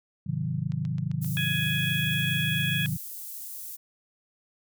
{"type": "chord", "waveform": "sine", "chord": "Ab dominant seventh", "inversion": "none", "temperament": "equal with one note detuned", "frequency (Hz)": [103.83, 130.81, 155.56, 182.77], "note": ["Ab2", "C3", "Eb3", "Gb3"], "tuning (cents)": [0, 0, 0, -21], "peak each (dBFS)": [-36, -31, -30, -34], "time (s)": [0.26, 2.97], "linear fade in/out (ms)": 10}
{"type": "click train", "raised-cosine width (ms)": 0.2, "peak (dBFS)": -30, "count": 5, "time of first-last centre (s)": [0.72, 1.246], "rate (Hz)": 7.6}
{"type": "high-pass noise", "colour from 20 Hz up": "white", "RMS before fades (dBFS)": -39, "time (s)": [1.21, 3.77], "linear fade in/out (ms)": 20, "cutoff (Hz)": 9700, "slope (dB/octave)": 12}
{"type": "harmonic tone", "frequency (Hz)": 835, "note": "G#5", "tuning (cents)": 9, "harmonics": [2, 3, 4], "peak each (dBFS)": [-31, -31, -31], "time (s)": [1.37, 2.86], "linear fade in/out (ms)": 0}
{"effects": []}